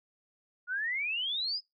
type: exponential sweep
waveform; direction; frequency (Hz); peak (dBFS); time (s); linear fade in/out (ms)
sine; up; 1416 to 5160; -30; 0.67-1.61; 50
effects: noise-tail reverb RT60 0.2 s tail -25 dB re dry